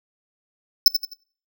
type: tone with echo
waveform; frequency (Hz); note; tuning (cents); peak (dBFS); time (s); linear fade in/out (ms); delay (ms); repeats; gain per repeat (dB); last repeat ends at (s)
square; 5274; E8; 0; -8; 0.86-0.88; 2; 85; 3; -9; 1.135
effects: noise-tail reverb RT60 0.5 s tail -24 dB re dry